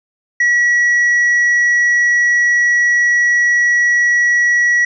triangle tone, 1929 Hz, B6, 41 cents flat, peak -8 dBFS, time 0.4-4.85 s, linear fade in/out 5 ms, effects resampled to 16000 Hz

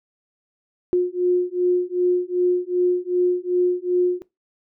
sine beating tone pair, 357.4 / 360 Hz, F4 / F#4, +40 / -47 cents, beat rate 2.6 Hz, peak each -20 dBFS, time 0.93-4.22 s, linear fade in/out 0 ms, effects noise-tail reverb RT60 0.2 s tail -19 dB re dry

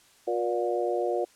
harmonic tone with a mistuned harmonic, 119.5 Hz, A#2, 43 cents sharp, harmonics 3 / 4 / 5 / 6, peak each -29 / -30 / -31 / -32 dBFS, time 0.27-1.25 s, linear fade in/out 10 ms, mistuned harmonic 5, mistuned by -33 cents, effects white hiss -59 dBFS RMS until 1.35 s + low-pass 10000 Hz 12 dB/octave

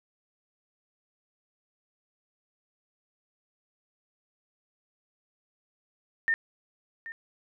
sine tone with echo, 1817 Hz, A#6, 45 cents flat, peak -22 dBFS, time 6.28-6.34 s, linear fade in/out 0 ms, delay 780 ms, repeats 1, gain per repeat -15 dB, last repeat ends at 7.12 s, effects none

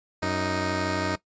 10% pulse tone pair together, 92.49 / 311.1 Hz, F#2 / D#4, 0 / 0 cents, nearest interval octave + major sixth, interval 2100 cents, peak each -20 / -19 dBFS, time 0.22-1.16 s, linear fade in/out 10 ms, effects noise-tail reverb RT60 0.1 s tail -18 dB re dry + resampled to 16000 Hz

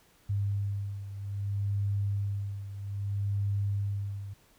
sine beating tone pair, 100.3 / 100.92 Hz, G2 / G#2, +40 / -49 cents, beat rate 0.62 Hz, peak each -30 / -35 dBFS, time 0.29-4.34 s, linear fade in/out 10 ms, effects pink hiss -63 dBFS RMS until 4.58 s

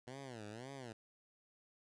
10% pulse tone with vibrato, 120 Hz, B2, 49 cents flat, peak -39 dBFS, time 0.07-0.93 s, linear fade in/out 5 ms, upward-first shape sine, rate 1.9 Hz, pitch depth 250 cents each way, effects resampled to 22050 Hz

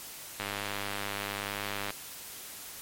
click train, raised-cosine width 0.3 ms, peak -17 dBFS, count 153, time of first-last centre 0.4-1.905 s, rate 101 Hz, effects white hiss -44 dBFS RMS until 2.81 s + MP3 64 kbps

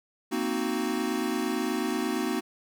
square chord, C half-diminished seventh, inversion third, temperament equal, 233.1 / 261.6 / 311.1 / 370 Hz, Bb3 / C4 / Eb4 / Gb4, 0 / 0 / 0 / 0 cents, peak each -33 dBFS, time 0.31-2.41 s, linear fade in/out 20 ms, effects none

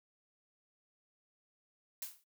blue noise with exponential decay, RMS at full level -38 dBFS, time 2.02-2.24 s, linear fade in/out 2 ms, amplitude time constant 47 ms, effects noise-tail reverb RT60 0.1 s tail -22 dB re dry

